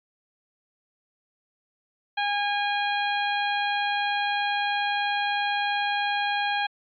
harmonic tone, 817 Hz, G#5, 29 cents flat, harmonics 1 / 2 / 3 / 4 / 5, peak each -26 / -29 / -32 / -33 / -38 dBFS, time 2.17-6.67 s, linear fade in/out 10 ms, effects AAC 48 kbps

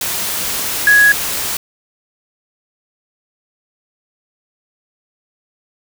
sine tone in noise, 1668 Hz, G#6, 7 cents sharp, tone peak -6 dBFS, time 0.87-1.12 s, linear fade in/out 2 ms, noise white, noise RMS -20 dBFS, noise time 0.01-1.57 s, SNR +11 dB, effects none

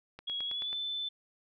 click train, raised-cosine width 0.3 ms, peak -29 dBFS, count 6, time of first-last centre 0.19-0.729 s, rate 9.27 Hz
sine tone with pitch glide, 3322 to 3520 Hz, G#7 to A7, 0 to 0 cents, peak -33 dBFS, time 0.27-1.09 s, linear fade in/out 10 ms, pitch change +100 cents, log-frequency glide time 0.45-0.74 s
effects none

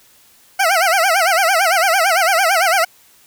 20% pulse tone with vibrato, 716 Hz, F5, 43 cents sharp, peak -7 dBFS, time 0.59-2.85 s, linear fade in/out 10 ms, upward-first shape sine, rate 8.9 Hz, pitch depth 190 cents each way, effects white hiss -50 dBFS RMS until 3.26 s

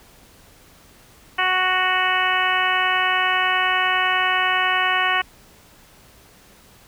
harmonic tone, 370 Hz, F#4, in tune, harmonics 1 / 2 / 3 / 4 / 5 / 6 / 7 / 8, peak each -35 / -25 / -23 / -25 / -23 / -27 / -27 / -26 dBFS, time 1.38-5.22 s, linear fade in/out 10 ms, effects pink hiss -50 dBFS RMS until 6.87 s

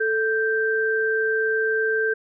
sine tone pair together, 440.4 / 1568 Hz, A4 / G6, +2 / 0 cents, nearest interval octave + minor seventh, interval 2198 cents, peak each -22 dBFS, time 0-2.14 s, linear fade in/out 10 ms, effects none

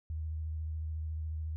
sine tone with vibrato, 78.6 Hz, D#2, 18 cents sharp, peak -34 dBFS, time 0.1-1.56 s, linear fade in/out 0 ms, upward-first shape sine, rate 14 Hz, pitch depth 29 cents each way, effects none

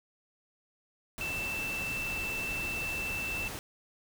sine tone in noise, 2661 Hz, E7, 16 cents sharp, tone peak -33 dBFS, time 1.21-3.48 s, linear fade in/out 0 ms, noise pink, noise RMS -40 dBFS, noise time 1.18-3.59 s, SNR +4 dB, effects none

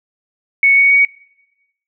sine tone with pitch steps, 2217 / 2231 / 2245 Hz, C#7 / C#7 / C#7, 0 / +11 / +21 cents, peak -7 dBFS, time 0.63-1.05 s, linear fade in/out 2 ms, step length 140 ms, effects noise-tail reverb RT60 1.0 s tail -24 dB re dry

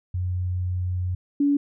sine tone pair in turn, 90.6 / 285.2 Hz, F#2 / C#4, -36 / +49 cents, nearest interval octave + minor sixth, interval 1985 cents, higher second, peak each -23 / -17 dBFS, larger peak second, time 0.14-1.15 / 1.4-1.57 s, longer first, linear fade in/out 5 ms, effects none

